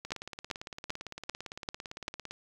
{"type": "two click trains", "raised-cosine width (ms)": 0.2, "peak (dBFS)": [-23, -16], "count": [41, 6], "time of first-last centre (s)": [[0.05, 2.31], [0.12, 2.081]], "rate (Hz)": [17.7, 2.55], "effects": ["9-bit"]}